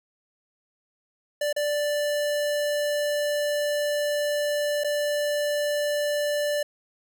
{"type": "tone with dropouts", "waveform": "square", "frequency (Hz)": 587.3, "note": "D5", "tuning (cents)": 0, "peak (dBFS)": -24, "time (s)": [1.41, 6.63], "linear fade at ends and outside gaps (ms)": 5, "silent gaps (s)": [[1.528, 1.563], [4.837, 4.844]], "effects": []}